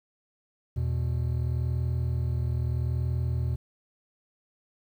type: tone pair together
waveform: triangle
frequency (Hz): 81.13 / 121.9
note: E2 / B2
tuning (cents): -27 / -22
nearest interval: perfect fifth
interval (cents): 705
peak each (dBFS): -26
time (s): 0.76-3.56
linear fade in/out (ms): 10
effects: 10-bit